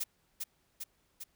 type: noise with echo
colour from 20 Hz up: blue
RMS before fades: -34 dBFS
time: 0-0.04 s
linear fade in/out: 10 ms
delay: 400 ms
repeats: 3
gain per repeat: -3 dB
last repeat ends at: 1.24 s
effects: pink hiss -73 dBFS RMS until 1.35 s